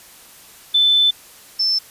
sine tone pair in turn, 3520 / 5303 Hz, A7 / E8, 0 / +9 cents, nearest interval perfect fifth, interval 709 cents, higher second, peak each -11 / -15 dBFS, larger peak first, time 0.74-1.11 / 1.59-1.79 s, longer first, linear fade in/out 10 ms, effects white hiss -44 dBFS RMS until 1.9 s + resampled to 32000 Hz

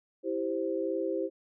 sine chord, C major, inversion first, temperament equal, 329.6 / 392 / 523.3 Hz, E4 / G4 / C5, 0 / 0 / 0 cents, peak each -33 dBFS, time 0.23-1.3 s, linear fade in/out 50 ms, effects none

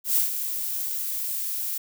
violet noise with ADSR envelope, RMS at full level -20 dBFS, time 0.04-1.78 s, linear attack 120 ms, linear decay 130 ms, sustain -9 dB, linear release 7 ms, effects none

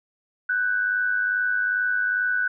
sine tone pair together, 1489 / 1591.4 Hz, F#6 / G6, +11 / +26 cents, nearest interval minor second, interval 115 cents, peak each -21 / -29 dBFS, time 0.49-2.48 s, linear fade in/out 5 ms, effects none

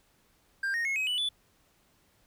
triangle tone with pitch steps, 1590 / 1858.4 / 2172 / 2539 / 2967 / 3468 Hz, G6 / A#6 / C#7 / D#7 / F#7 / A7, +24 / -6 / -36 / +34 / +4 / -26 cents, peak -26 dBFS, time 0.63-1.29 s, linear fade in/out 5 ms, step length 110 ms, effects pink hiss -67 dBFS RMS until 2.26 s

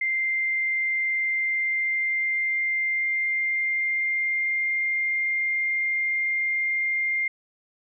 sine tone with pitch glide, 2093 to 2109 Hz, C7 to C7, 0 to +13 cents, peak -22 dBFS, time 0.01-7.28 s, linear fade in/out 5 ms, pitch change +13 cents, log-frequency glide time 1.33-4.74 s, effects none

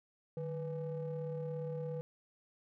triangle ring-modulated tone, 170.3 Hz, F3, 43 cents flat, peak -32 dBFS, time 0.37-2.01 s, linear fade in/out 0 ms, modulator 322 Hz, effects none

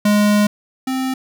square tone pair in turn, 207.7 / 261.3 Hz, G#3 / C4, 0 / -2 cents, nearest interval major third, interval 398 cents, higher second, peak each -12 / -19 dBFS, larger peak first, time 0.05-0.47 / 0.87-1.14 s, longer first, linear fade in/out 5 ms, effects none

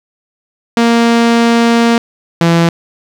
sawtooth tone pair in turn, 233.1 / 168.12 Hz, A#3 / E3, 0 / +34 cents, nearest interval tritone, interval 566 cents, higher first, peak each -3 dBFS, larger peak neither, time 0.77-1.98 / 2.41-2.69 s, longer first, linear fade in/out 2 ms, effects low-pass 6000 Hz 12 dB/octave + 7-bit

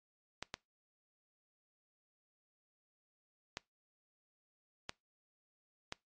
clicks, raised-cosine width 0.2 ms, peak -21 dBFS, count 5, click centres 0.426 / 0.541 / 3.571 / 4.894 / 5.924 s, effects noise-tail reverb RT60 0.2 s tail -23 dB re dry + MP3 48 kbps

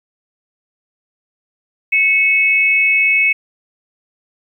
sine tone pair together, 2209 / 2569 Hz, C#7 / E7, -7 / -45 cents, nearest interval minor third, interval 262 cents, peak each -13 dBFS, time 1.92-3.33 s, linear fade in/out 10 ms, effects 8-bit

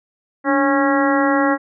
harmonic tone with a mistuned harmonic, 274.6 Hz, C#4, 16 cents flat, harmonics 1 / 2 / 3 / 4 / 5 / 6 / 7, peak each -17 / -20 / -22 / -23 / -24 / -25 / -25 dBFS, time 0.44-1.58 s, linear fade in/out 50 ms, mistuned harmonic 1, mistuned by +79 cents, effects none

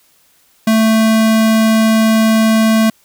square tone, 221.3 Hz, A3, 10 cents sharp, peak -9 dBFS, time 0.67-2.9 s, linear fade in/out 5 ms, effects white hiss -53 dBFS RMS until 3.04 s

